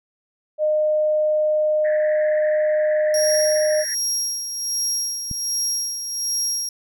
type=tone; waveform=sine; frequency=612 Hz; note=D#5; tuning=29 cents flat; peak=-16 dBFS; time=0.58-3.85 s; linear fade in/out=50 ms
type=band-pass noise; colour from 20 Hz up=white; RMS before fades=-35 dBFS; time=1.84-3.95 s; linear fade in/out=10 ms; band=1700 to 1900 Hz; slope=96 dB/octave
type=tone with tremolo; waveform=30% pulse; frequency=5610 Hz; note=F8; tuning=7 cents sharp; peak=-16 dBFS; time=3.14-6.69 s; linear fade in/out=2 ms; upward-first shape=sine; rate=1.3 Hz; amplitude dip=55%
type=click; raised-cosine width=5 ms; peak=-18 dBFS; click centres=5.313 s
effects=none